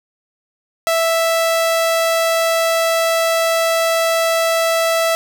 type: tone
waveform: sawtooth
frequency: 659.3 Hz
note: E5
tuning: in tune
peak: -10 dBFS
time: 0.87-5.15 s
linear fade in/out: 0 ms
effects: none